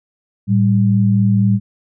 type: tone pair together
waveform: sine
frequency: 111.67 / 196 Hz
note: A2 / G3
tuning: +26 / 0 cents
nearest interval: minor seventh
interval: 974 cents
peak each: -13 dBFS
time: 0.47-1.6 s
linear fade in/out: 50 ms
effects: none